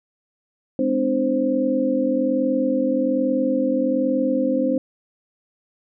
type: tone cluster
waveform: sine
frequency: 208.9 / 258 / 299.2 / 523 Hz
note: G#3 / C4 / D4 / C5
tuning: +10 / -24 / +32 / -1 cents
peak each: -29 / -21 / -24 / -22 dBFS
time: 0.79-4.78 s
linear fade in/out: 2 ms
effects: none